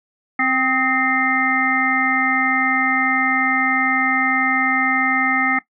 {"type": "harmonic tone with a mistuned harmonic", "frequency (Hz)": 261.6, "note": "C4", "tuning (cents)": 0, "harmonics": [1, 3, 5, 7, 8], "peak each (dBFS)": [-23, -23, -22, -22, -20], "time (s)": [0.39, 5.59], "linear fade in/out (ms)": 5, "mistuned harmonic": 5, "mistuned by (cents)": -51, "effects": ["noise-tail reverb RT60 0.1 s tail -17 dB re dry"]}